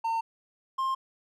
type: tone pair in turn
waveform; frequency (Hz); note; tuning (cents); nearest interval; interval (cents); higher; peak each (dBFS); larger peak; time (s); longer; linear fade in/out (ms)
triangle; 908 / 1059.4; A#5 / C6; -46 / +21; minor third; 267; second; -24; neither; 0.04-0.21 / 0.78-0.95; neither; 10
effects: none